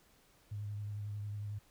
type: tone with vibrato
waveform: sine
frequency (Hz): 103.5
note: G#2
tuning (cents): -5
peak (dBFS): -38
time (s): 0.51-1.59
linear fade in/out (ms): 10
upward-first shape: triangle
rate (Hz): 11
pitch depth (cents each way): 28
effects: pink hiss -67 dBFS RMS until 1.7 s

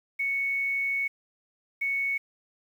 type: tone bursts at uneven times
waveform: sine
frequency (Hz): 2217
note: C#7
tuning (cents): 0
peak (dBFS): -25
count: 2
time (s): 0.19-1.08 / 1.81-2.18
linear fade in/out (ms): 10
effects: 9-bit

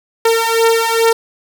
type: beating tone pair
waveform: sawtooth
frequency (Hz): 454.4 / 456.8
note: A#4 / A#4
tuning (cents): -44 / -35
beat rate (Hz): 2.4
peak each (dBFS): -10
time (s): 0.25-1.13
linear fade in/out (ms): 5
effects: none

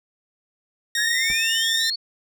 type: tone with pitch glide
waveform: 15% pulse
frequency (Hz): 1859 to 1815.5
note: A#6 to A#6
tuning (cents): -5 to -46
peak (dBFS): -15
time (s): 0.95-1.9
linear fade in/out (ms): 2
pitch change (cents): -41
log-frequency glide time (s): 1.06-1.31
type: exponential sweep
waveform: sine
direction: up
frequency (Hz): 1629 to 4496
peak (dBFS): -23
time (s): 0.97-1.96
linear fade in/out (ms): 10
type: noise with exponential decay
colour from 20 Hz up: brown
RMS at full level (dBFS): -29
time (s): 1.3-1.38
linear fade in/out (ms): 0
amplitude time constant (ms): 17
effects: none

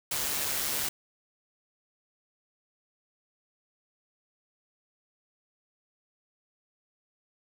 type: noise with amplitude modulation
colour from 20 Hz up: white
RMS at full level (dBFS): -29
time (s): 0.11-0.89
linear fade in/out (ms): 5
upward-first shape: sine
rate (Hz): 144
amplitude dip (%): 40
effects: none

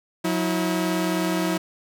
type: tone pair together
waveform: sawtooth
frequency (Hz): 181.1 / 323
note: F#3 / E4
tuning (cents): -37 / -35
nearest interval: minor seventh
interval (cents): 1002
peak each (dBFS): -21 / -20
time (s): 0.24-1.58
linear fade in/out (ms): 10
effects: none

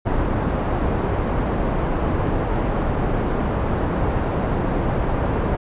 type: low-pass noise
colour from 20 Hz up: pink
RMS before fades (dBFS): -21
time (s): 0.05-5.57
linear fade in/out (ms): 20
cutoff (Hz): 990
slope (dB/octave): 12
effects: resampled to 8000 Hz

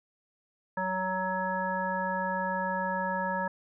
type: harmonic tone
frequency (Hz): 186.7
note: F#3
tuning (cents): +16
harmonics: 1 / 3 / 5 / 7 / 9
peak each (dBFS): -36 / -35 / -31 / -41 / -35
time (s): 0.77-3.48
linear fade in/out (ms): 5
effects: none

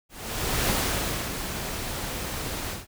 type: noise with ADSR envelope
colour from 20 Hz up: pink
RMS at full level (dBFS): -24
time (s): 0.09-2.87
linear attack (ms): 580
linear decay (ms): 620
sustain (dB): -8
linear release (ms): 170
effects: none

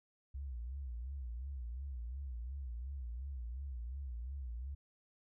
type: tone with vibrato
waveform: sine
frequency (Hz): 63.6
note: C2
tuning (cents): -48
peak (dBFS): -40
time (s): 0.34-4.75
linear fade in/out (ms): 10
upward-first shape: sine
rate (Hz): 2.8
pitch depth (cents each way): 170
effects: none

